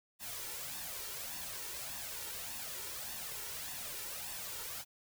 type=noise with flanger; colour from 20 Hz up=white; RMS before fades=-43 dBFS; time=0.19-4.85 s; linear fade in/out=50 ms; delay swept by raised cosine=1.1 to 2.2 ms; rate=1.7 Hz; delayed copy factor=+0.6; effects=none